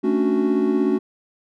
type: chord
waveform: triangle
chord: D major seventh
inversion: second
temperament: equal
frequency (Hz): 220 / 277.2 / 293.7 / 370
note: A3 / C#4 / D4 / F#4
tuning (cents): 0 / 0 / 0 / 0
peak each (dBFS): -21 / -20 / -22 / -19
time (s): 0.03-0.99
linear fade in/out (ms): 20
effects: none